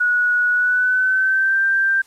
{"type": "tone with pitch glide", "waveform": "sine", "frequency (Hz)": [1462, 1576], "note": ["F#6", "G6"], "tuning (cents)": [-21, 9], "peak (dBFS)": -14, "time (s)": [0, 2.02], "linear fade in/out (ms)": 10, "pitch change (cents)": 130, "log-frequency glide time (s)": [0.51, 1.61], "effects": ["white hiss -53 dBFS RMS until 2.06 s", "low-pass 10000 Hz 12 dB/octave"]}